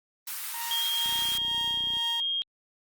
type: high-pass noise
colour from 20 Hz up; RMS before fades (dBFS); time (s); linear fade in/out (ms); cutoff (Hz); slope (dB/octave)
white; -35; 0.27-1.38; 5; 980; 24
type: tone with tremolo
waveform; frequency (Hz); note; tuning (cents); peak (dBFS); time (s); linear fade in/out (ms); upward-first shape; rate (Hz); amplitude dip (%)
sawtooth; 932.3; A#5; 0; -31; 0.54-2.2; 0; sine; 2.1; 70
type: tone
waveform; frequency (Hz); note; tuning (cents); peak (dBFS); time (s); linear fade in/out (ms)
sine; 3236; G#7; -46; -26; 0.71-2.42; 0
type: click train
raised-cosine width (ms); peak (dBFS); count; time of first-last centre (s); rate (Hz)
3; -35; 29; 1.06-1.969; 30.8
effects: Opus 32 kbps